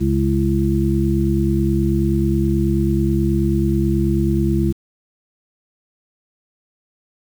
harmonic tone with a mistuned harmonic, 69.3 Hz, C#2, in tune, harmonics 1 / 2 / 3 / 5, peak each -20 / -20 / -20 / -20 dBFS, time 0-4.73 s, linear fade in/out 20 ms, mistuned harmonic 5, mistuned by -49 cents, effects 7-bit

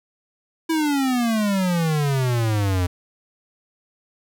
square exponential sweep, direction down, 329.6 to 87.31 Hz, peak -19 dBFS, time 0.69-2.87 s, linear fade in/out 10 ms, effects none

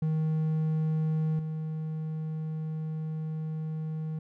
triangle tone with level steps, 157.2 Hz, D#3, 18 cents sharp, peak -23 / -29 dBFS, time 0.02-4.19 s, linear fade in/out 5 ms, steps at 1.39 s, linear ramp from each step 2 ms, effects none

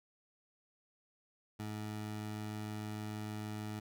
20% pulse tone, 106.5 Hz, G#2, 44 cents sharp, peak -35 dBFS, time 1.59-3.8 s, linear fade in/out 10 ms, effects none

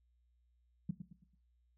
sine tone with echo, 174.61 Hz, F3, in tune, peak -31 dBFS, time 0.89-0.91 s, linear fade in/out 5 ms, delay 110 ms, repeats 4, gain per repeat -9 dB, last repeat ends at 1.35 s, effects noise-tail reverb RT60 0.4 s tail -17 dB re dry + added 60 Hz sine -70 dBFS peak until 1.77 s

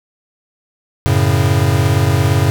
square chord, F# minor, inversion none, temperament equal, 92.5 / 110 / 138.59 Hz, F#2 / A2 / C#3, 0 / 0 / 0 cents, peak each -16 dBFS, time 1.06-2.5 s, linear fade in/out 0 ms, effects none

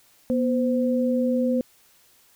sine tone pair together, 242.9 / 515.1 Hz, B3 / C5, -29 / -27 cents, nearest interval octave + minor second, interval 1302 cents, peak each -21 / -24 dBFS, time 0.3-1.61 s, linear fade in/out 0 ms, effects white hiss -58 dBFS RMS until 2.35 s

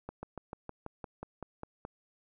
slowing click train, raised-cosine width 1 ms, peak -26 dBFS, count 11, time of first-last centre 0.09-1.851 s, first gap 140 ms, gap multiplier 1.05, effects none

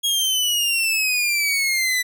sawtooth exponential sweep, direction down, 3305 to 1975.5 Hz, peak -15 dBFS, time 0.03-2.03 s, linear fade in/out 20 ms, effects none

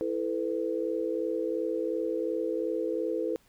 sine chord, E suspended fourth, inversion none, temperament equal with one note detuned, 329.6 / 440 / 502.8 Hz, E4 / A4 / B4, 0 / 0 / +31 cents, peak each -32 dBFS, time 0.01-3.36 s, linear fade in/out 0 ms, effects pink hiss -64 dBFS RMS until 3.48 s

